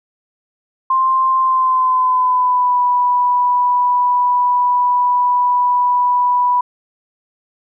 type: tone with pitch glide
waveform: sine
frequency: 1049 to 984.4 Hz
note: C6 to B5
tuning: +4 to -6 cents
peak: -11 dBFS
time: 0.9-6.61 s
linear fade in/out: 5 ms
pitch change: -110 cents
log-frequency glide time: 1.38-2.81 s
effects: none